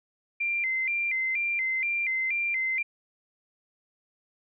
sine tone with vibrato, 2217 Hz, C#7, in tune, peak -25 dBFS, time 0.4-2.83 s, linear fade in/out 10 ms, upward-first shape square, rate 2.1 Hz, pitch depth 120 cents each way, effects none

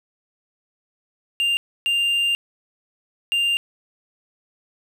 triangle tone bursts at uneven times, 2794 Hz, F7, in tune, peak -16 dBFS, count 3, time 1.4-1.57 / 1.86-2.35 / 3.32-3.57 s, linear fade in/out 0 ms, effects none

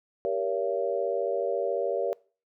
sine chord, G diminished seventh, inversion none, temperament just, 392 / 470.4 / 564.5 / 677.4 Hz, G4 / Bb4 / Db5 / Fb5, 0 / +16 / +31 / +47 cents, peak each -32 / -30 / -29 / -34 dBFS, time 0.25-2.13 s, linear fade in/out 0 ms, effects noise-tail reverb RT60 0.4 s tail -24 dB re dry

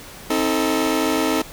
sawtooth chord, A diminished, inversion first, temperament just, 264 / 316.8 / 440 Hz, C4 / Eb4 / A4, +16 / +31 / 0 cents, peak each -19 / -17 / -20 dBFS, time 0.3-1.42 s, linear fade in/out 5 ms, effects pink hiss -39 dBFS RMS until 1.52 s

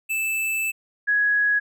square / sine tone pair in turn, 2635 / 1669.8 Hz, E7 / G#6, -1 / +9 cents, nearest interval minor sixth, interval 790 cents, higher first, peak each -23 / -17 dBFS, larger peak second, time 0.09-0.72 / 1.07-1.6 s, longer first, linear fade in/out 20 ms, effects none

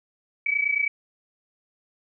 sine tone pair together, 2270 / 2299 Hz, C#7 / D7, +41 / -37 cents, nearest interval unison, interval 22 cents, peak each -24 dBFS, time 0.46-0.88 s, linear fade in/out 5 ms, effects none

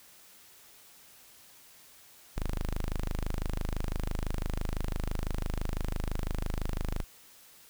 sawtooth tone, 25.96 Hz, G#0, in tune, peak -26 dBFS, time 2.36-7.04 s, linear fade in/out 10 ms, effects white hiss -56 dBFS RMS until 7.69 s

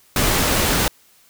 pink noise, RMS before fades -18 dBFS, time 0.16-0.88 s, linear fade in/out 2 ms, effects white hiss -54 dBFS RMS until 1.29 s

